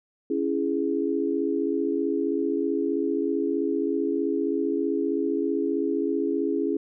sine chord, C# minor, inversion none, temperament just, 277.2 / 332.6 / 415.8 Hz, C#4 / E4 / G#4, 0 / +16 / +2 cents, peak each -27 dBFS, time 0.3-6.77 s, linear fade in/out 5 ms, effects none

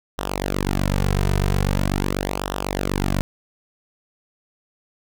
sawtooth tone with flanger, 48.06 Hz, G1, 34 cents flat, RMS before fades -22 dBFS, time 0.18-3.21 s, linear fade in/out 0 ms, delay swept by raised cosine 0.44 to 3.64 ms, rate 0.43 Hz, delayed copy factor -0.8, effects none

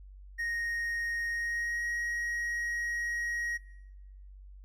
triangle tone with pitch glide, 1864.7 to 1891.8 Hz, A#6 to A#6, 0 to +25 cents, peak -29 dBFS, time 0.38-3.58 s, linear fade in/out 20 ms, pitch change +25 cents, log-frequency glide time 1.3-1.86 s, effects noise-tail reverb RT60 1.0 s tail -23 dB re dry + added 48 Hz sine -47 dBFS peak until 4.64 s

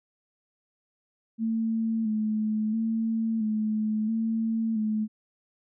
sine tone with vibrato, 220 Hz, A3, in tune, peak -24 dBFS, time 1.38-5.08 s, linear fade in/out 50 ms, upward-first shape square, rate 0.74 Hz, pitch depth 36 cents each way, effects none

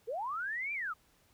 sine linear two-way sweep, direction up then down, 414.1 to 2402 to 1173 Hz, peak -34 dBFS, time 0.07-0.94 s, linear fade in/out 20 ms, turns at 0.73 s, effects pink hiss -68 dBFS RMS until 1.33 s

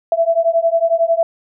sine beating tone pair, 660 / 671 Hz, E5 / E5, +2 / +31 cents, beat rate 11 Hz, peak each -15 dBFS, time 0.12-1.23 s, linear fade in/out 2 ms, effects none

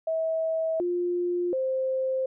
sine tone with pitch steps, 646 / 352.6 / 524 Hz, E5 / F4 / C5, -35 / +17 / +2 cents, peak -24 dBFS, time 0.07-2.26 s, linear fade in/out 5 ms, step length 730 ms, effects none

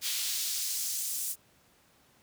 pink noise with high-pass filter sweep, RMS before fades -33 dBFS, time 0.01-1.36 s, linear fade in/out 50 ms, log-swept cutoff 3400 to 8300 Hz, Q 1.1, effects pink hiss -64 dBFS RMS until 2.22 s + high-pass 80 Hz 12 dB/octave

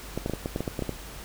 clicks, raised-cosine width 2 ms, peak -15 dBFS, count 11, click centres 0.176 / 0.261 / 0.297 / 0.336 / 0.459 / 0.561 / 0.606 / 0.678 / 0.792 / 0.823 / 0.893 s, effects added 50 Hz sine -44 dBFS peak until 1.24 s + pink hiss -43 dBFS RMS until 1.24 s

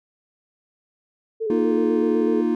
sine tone with vibrato, 435.5 Hz, A4, 18 cents flat, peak -22 dBFS, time 1.4-2.42 s, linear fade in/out 20 ms, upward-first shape square, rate 8 Hz, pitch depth 42 cents each way
triangle chord, Bb suspended fourth, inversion none, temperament just, 233.1 / 310.8 / 349.6 Hz, Bb3 / Eb4 / F4, 0 / -2 / +2 cents, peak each -21 dBFS, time 1.5-2.55 s, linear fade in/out 2 ms
effects none

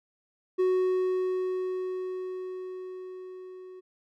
triangle tone with level ramp, 370 Hz, F#4, in tune, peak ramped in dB -19 to -41 dBFS, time 0.58-3.81 s, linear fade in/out 20 ms, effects none

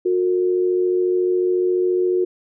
sine tone pair together, 362.5 / 456.7 Hz, F#4 / A#4, -35 / -36 cents, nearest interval major third, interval 399 cents, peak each -16 / -25 dBFS, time 0.05-2.25 s, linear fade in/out 10 ms, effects none

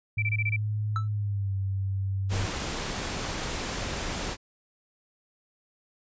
sine tone with pitch glide, 105.8 to 97.02 Hz, G#2 to G2, +33 to -17 cents, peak -26 dBFS, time 0.17-2.46 s, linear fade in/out 5 ms, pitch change -150 cents, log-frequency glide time 1.06-1.55 s
sine tone bursts, 2331 Hz, D7, 14 cents flat, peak -26 dBFS, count 6, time 0.18-0.563 s, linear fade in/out 5 ms, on 43 ms, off 25 ms
triangle tone with exponential decay, 1318.5 Hz, E6, in tune, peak -23 dBFS, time 0.96-1.08 s, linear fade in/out 1 ms, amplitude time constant 26 ms
pink noise, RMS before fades -32 dBFS, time 2.29-4.37 s, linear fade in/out 50 ms
effects resampled to 16000 Hz

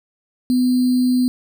sine tone with sample-and-hold, 251.3 Hz, B3, 30 cents sharp, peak -13 dBFS, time 0.5-1.28 s, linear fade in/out 0 ms, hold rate 4410 Hz, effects none

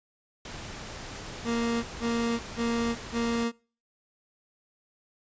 pink noise, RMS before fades -40 dBFS, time 0.45-3.44 s, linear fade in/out 2 ms
30% pulse tone bursts, 233.1 Hz, A#3, in tune, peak -23 dBFS, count 4, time 1.44-3.52 s, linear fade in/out 50 ms, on 400 ms, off 160 ms
effects noise-tail reverb RT60 0.4 s tail -25 dB re dry + resampled to 16000 Hz

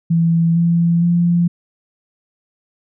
sine tone with pitch steps, 166.5 / 169.51 / 172.57 Hz, E3 / E3 / F3, +18 / +49 / -20 cents, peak -11 dBFS, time 0.1-1.48 s, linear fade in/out 10 ms, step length 460 ms, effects none

